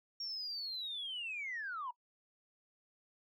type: linear sweep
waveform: sine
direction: down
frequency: 5580 to 932.3 Hz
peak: -38 dBFS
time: 0.2-1.91 s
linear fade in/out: 5 ms
effects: noise-tail reverb RT60 0.1 s tail -22 dB re dry + tanh soft clip ceiling -34 dBFS